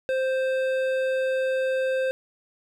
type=tone with hard clipping; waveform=sine; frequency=523.3 Hz; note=C5; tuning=in tune; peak=-24 dBFS; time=0.09-2.11 s; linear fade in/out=0 ms; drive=11 dB; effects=none